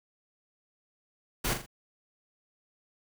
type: noise with echo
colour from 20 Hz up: pink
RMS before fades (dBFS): -29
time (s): 1.44-1.54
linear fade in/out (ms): 10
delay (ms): 41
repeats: 3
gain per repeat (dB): -7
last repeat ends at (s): 1.663
effects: none